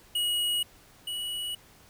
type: tone pair in turn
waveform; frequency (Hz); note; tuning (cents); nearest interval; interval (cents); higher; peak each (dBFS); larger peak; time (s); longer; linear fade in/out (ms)
square; 2902 / 2929; F#7 / F#7; -34 / -18; unison; 16; second; -26 / -32; first; 0.15-0.63 / 1.07-1.55; neither; 5
effects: pink hiss -56 dBFS RMS until 1.89 s